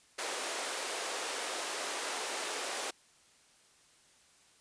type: high-pass noise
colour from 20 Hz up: pink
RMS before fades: -37 dBFS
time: 0.18-2.91 s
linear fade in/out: 10 ms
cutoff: 400 Hz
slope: 24 dB/octave
effects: white hiss -64 dBFS RMS until 4.6 s + resampled to 22050 Hz